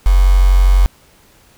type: tone with quantisation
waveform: sine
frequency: 46.11 Hz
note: F#1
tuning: 5 cents flat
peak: -6 dBFS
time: 0.06-0.86 s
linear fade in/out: 0 ms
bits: 4
effects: pink hiss -49 dBFS RMS until 1.57 s